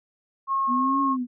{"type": "tone", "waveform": "sine", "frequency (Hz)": 1084, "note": "C#6", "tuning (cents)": -39, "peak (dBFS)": -21, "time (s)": [0.47, 1.17], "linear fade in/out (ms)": 50}
{"type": "linear two-way sweep", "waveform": "sine", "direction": "up then down", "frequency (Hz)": [240, 280.7, 240], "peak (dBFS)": -24, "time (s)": [0.67, 1.27], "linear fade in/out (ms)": 50, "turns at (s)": 1.01}
{"effects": []}